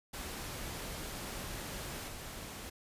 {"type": "noise with level steps", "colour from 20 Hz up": "pink", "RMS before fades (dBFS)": [-42, -45], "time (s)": [0.13, 2.7], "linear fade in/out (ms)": 10, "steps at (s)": 2.08, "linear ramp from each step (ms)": 2, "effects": ["resampled to 32000 Hz"]}